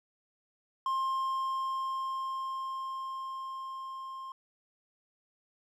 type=tone with level ramp; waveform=triangle; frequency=1060 Hz; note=C6; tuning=22 cents sharp; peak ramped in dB=-26 to -38 dBFS; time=0.86-4.32 s; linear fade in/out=2 ms; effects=none